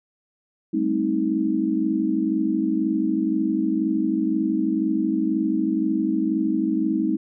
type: chord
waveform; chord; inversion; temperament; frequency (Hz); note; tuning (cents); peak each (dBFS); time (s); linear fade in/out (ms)
sine; A half-diminished seventh; third; just; 198 / 220 / 264 / 316.8; G3 / A3 / C4 / Eb4; +18 / 0 / +16 / +31; -27 / -27 / -26 / -22; 0.73-7.17; 10
effects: none